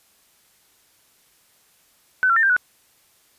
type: tone with pitch steps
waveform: sine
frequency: 1512 / 1363 / 1800 / 1583 / 1474 Hz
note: F#6 / F6 / A6 / G6 / F#6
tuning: +37 / -43 / +39 / +17 / -7 cents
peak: -14 dBFS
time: 2.23-2.565 s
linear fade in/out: 0 ms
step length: 67 ms
effects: white hiss -59 dBFS RMS until 3.38 s + resampled to 32000 Hz